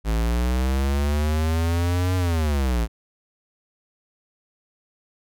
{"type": "linear two-way sweep", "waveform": "square", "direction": "up then down", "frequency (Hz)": [53.5, 92.5, 53.7], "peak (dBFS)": -20, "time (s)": [0.04, 2.88], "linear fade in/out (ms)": 50, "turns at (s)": 2.16, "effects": []}